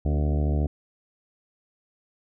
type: harmonic tone with a mistuned harmonic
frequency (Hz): 74.1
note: D2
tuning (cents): +16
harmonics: 1 / 2 / 3 / 4 / 5 / 6 / 7 / 8 / 9 / 10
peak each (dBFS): -22 / -28 / -34 / -34 / -38 / -39 / -43 / -41 / -41 / -45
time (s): 0.05-0.67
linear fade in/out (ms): 5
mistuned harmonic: 4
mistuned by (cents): -32
effects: none

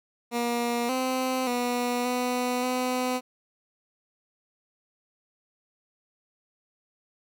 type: tone with pitch steps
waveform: 15% pulse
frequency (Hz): 237.9 / 258.4 / 244.3 / 248.3 / 252.7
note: A#3 / C4 / B3 / B3 / B3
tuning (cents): +35 / -21 / -19 / +9 / +40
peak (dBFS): -19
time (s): 0.31-3.21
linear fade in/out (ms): 50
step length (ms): 580
effects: none

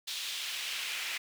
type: noise with high-pass filter sweep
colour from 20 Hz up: brown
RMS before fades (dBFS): -37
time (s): 0.07-1.18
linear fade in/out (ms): 10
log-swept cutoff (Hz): 3700 to 2300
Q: 1.9
effects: none

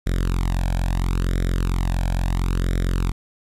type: tone with flanger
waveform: sawtooth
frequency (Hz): 44.34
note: F1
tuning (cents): +27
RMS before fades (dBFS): -21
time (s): 0.06-3.12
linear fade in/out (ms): 10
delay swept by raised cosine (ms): 0.54 to 1.25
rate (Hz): 0.74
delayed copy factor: +1
effects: resampled to 32000 Hz + 9-bit

